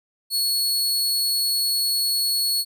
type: tone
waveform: sawtooth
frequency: 4370 Hz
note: C#8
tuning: 26 cents flat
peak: -17 dBFS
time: 0.3-2.65 s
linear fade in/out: 50 ms
effects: none